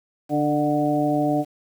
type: harmonic tone with a mistuned harmonic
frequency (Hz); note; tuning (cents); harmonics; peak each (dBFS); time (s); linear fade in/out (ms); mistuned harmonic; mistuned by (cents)
147.8; D3; +11; 1 / 2 / 3 / 4 / 5; -28 / -21 / -32 / -25 / -25; 0.29-1.45; 50; 4; +20
effects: 8-bit